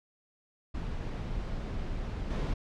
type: noise with level steps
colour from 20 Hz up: brown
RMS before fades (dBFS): -35 / -30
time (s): 0.74-2.54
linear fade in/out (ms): 10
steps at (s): 2.3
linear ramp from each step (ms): 10
effects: low-pass 5000 Hz 12 dB/octave